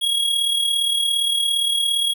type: tone with amplitude modulation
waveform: square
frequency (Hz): 3308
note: G#7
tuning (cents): -8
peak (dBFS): -16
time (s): 0.01-2.14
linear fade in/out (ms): 20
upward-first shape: sine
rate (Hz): 37.4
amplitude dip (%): 50
effects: none